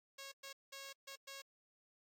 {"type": "tone bursts at uneven times", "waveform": "5% pulse", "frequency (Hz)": 548, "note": "C#5", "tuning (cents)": -20, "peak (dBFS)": -37, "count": 5, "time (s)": [[0.18, 0.32], [0.43, 0.53], [0.72, 0.93], [1.07, 1.16], [1.27, 1.42]], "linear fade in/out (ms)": 10, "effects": ["AAC 48 kbps"]}